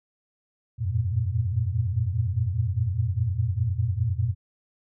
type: tone cluster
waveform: sine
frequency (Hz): 87.1 / 97 / 114.6 / 119.5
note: F2 / G2 / A#2 / A#2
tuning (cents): -4 / -18 / -29 / +43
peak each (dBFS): -28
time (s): 0.78-4.35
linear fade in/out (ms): 50
effects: none